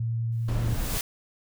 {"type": "tone with vibrato", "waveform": "sine", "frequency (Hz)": 114.9, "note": "A#2", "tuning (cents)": -25, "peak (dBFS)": -25, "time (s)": [0, 0.75], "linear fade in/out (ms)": 5, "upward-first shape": "triangle", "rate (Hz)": 10, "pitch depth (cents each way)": 10}
{"type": "noise with exponential growth", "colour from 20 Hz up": "white", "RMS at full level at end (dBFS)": -29, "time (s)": [0.32, 1.01], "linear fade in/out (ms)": 2, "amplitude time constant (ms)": 150}
{"type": "noise", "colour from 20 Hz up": "brown", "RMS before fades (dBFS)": -29, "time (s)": [0.48, 0.98], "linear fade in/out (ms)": 5}
{"effects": []}